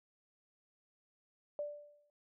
sine tone with exponential decay, 587.3 Hz, D5, in tune, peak -34 dBFS, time 1.59-2.1 s, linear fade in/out 1 ms, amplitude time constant 110 ms, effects none

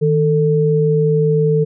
sine tone pair together, 156.45 / 443.8 Hz, D#3 / A4, +10 / +15 cents, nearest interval octave + tritone, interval 1805 cents, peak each -14 dBFS, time 0.01-1.65 s, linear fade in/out 20 ms, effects none

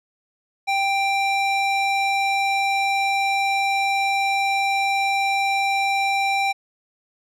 square tone with band-pass filter, 787 Hz, G5, 7 cents sharp, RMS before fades -21 dBFS, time 0.67-6.53 s, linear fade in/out 20 ms, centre 2100 Hz, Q 0.92, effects none

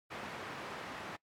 white band-pass noise, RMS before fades -44 dBFS, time 0.1-1.17 s, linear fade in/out 20 ms, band 100 to 1700 Hz, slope 12 dB/octave, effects noise-tail reverb RT60 0.1 s tail -22 dB re dry + MP3 96 kbps

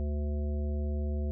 harmonic tone, 73.42 Hz, D2, in tune, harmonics 1 / 3 / 5 / 7 / 9, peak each -29 / -39 / -43 / -46 / -48 dBFS, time 0-1.31 s, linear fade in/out 0 ms, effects none

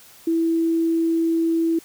sine tone, 329.6 Hz, E4, in tune, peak -17 dBFS, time 0.27-1.79 s, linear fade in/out 5 ms, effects white hiss -48 dBFS RMS until 1.84 s

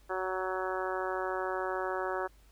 harmonic tone, 186.7 Hz, F#3, 16 cents sharp, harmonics 2 / 3 / 4 / 5 / 6 / 7 / 8 / 9, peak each -36 / -38 / -39 / -40 / -41 / -41 / -42 / -43 dBFS, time 0.09-2.28 s, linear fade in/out 20 ms, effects added 50 Hz sine -58 dBFS peak until 2.51 s + pink hiss -66 dBFS RMS until 2.51 s

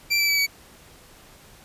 25% pulse tone with pitch steps, 2349 / 2322 / 2295 / 2269 Hz, D7 / D7 / D7 / C#7, 0 / -20 / -40 / +40 cents, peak -15 dBFS, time 0.1-0.468 s, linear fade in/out 20 ms, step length 92 ms, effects pink hiss -50 dBFS RMS until 1.64 s + resampled to 32000 Hz

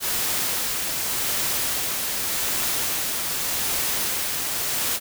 white noise with tremolo, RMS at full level -24 dBFS, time 0-5 s, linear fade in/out 50 ms, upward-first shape sine, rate 0.85 Hz, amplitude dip 25%, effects none

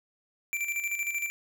square tone with tremolo, 2349 Hz, D7, in tune, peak -28 dBFS, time 0.53-1.3 s, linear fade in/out 0 ms, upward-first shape square, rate 13 Hz, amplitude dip 55%, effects none

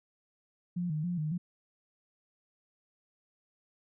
sine tone with vibrato, 164.4 Hz, E3, 4 cents flat, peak -30 dBFS, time 0.76-1.38 s, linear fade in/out 10 ms, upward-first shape square, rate 3.6 Hz, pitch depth 120 cents each way, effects none

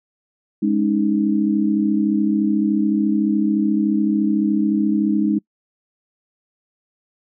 sine chord, Ab suspended fourth, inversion none, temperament equal, 207.7 / 277.2 / 311.1 Hz, Ab3 / Db4 / Eb4, 0 / 0 / 0 cents, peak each -18 / -23 / -19 dBFS, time 0.62-5.39 s, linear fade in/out 10 ms, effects noise-tail reverb RT60 0.1 s tail -26 dB re dry

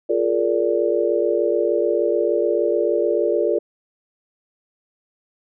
sine chord, Bb dominant seventh, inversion second, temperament just, 349.6 / 419.5 / 466.2 / 582.7 Hz, F4 / Ab4 / Bb4 / D5, +2 / +17 / 0 / -14 cents, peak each -22 dBFS, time 0.09-3.59 s, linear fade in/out 10 ms, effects none

